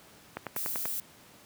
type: click train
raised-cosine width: 0.5 ms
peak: -19 dBFS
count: 6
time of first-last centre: 0.37-0.855 s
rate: 10.3 Hz
type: noise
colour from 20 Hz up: violet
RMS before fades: -34 dBFS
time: 0.56-1 s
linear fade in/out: 2 ms
effects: pink hiss -55 dBFS RMS until 1.45 s + high-pass 100 Hz 12 dB/octave